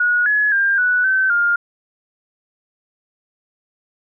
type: tone with pitch steps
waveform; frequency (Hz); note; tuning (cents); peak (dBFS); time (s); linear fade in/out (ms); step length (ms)
sine; 1453 / 1694 / 1597 / 1479 / 1537 / 1409; F#6 / G#6 / G6 / F#6 / G6 / F6; -32 / +34 / +32 / -1 / -35 / +15; -13; 0-1.56; 5; 260
effects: none